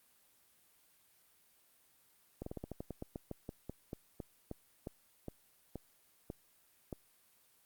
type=slowing click train; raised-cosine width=2 ms; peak=-28 dBFS; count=21; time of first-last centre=2.42-6.928 s; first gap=44 ms; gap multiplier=1.15; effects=white hiss -69 dBFS RMS until 7.65 s + Opus 32 kbps